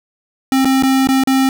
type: tone with dropouts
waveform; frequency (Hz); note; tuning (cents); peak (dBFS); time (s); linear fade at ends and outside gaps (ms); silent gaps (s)
square; 265.7; C4; +27; -11; 0.52-1.49; 1; 0.647-0.654 / 0.825-0.834 / 1.072-1.088 / 1.237-1.273
effects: none